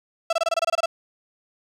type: tone bursts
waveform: 35% pulse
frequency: 664 Hz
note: E5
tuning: 12 cents sharp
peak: -17 dBFS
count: 11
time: 0.3-0.859 s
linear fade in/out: 5 ms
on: 29 ms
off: 24 ms
effects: low-pass 7000 Hz 12 dB/octave + 9-bit